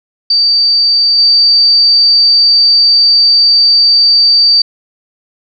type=tone with level steps; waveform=sine; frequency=4629 Hz; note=D8; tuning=26 cents flat; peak=-6 / -4 dBFS; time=0.3-4.62 s; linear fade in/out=5 ms; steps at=1.18 s; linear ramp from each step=5 ms; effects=none